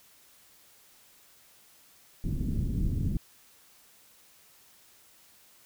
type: low-pass noise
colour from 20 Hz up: pink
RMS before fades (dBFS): -29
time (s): 2.24-3.17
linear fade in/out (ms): 2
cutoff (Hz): 260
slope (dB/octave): 24
effects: white hiss -59 dBFS RMS until 5.65 s